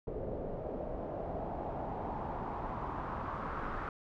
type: noise with low-pass filter sweep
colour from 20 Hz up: pink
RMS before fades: -39 dBFS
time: 0.07-3.89 s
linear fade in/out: 2 ms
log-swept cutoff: 510 to 1300 Hz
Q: 3.1
effects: none